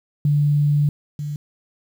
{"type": "tone pair in turn", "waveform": "sine", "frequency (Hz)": [146.4, 147.23], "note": ["D3", "D3"], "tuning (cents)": [-5, 5], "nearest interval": "unison", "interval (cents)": 10, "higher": "second", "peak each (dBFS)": [-14, -24], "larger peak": "first", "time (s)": [[0.25, 0.89], [1.19, 1.36]], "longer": "first", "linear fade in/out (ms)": 2, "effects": ["8-bit"]}